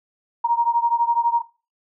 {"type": "beating tone pair", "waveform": "sine", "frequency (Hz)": [935, 947], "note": ["A#5", "A#5"], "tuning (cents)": [5, 27], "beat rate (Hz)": 12, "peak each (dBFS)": -19, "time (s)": [0.44, 1.42], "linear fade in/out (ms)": 10, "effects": ["noise-tail reverb RT60 0.3 s tail -17 dB re dry"]}